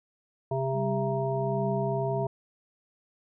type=harmonic tone; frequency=133.6 Hz; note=C3; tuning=36 cents sharp; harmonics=1 / 3 / 5 / 7; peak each=-30 / -31 / -31 / -36 dBFS; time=0.51-2.27 s; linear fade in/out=5 ms
type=tone with tremolo; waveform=sine; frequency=196 Hz; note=G3; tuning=in tune; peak=-30 dBFS; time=0.72-2.27 s; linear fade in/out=50 ms; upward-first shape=triangle; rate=1.3 Hz; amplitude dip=85%
effects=none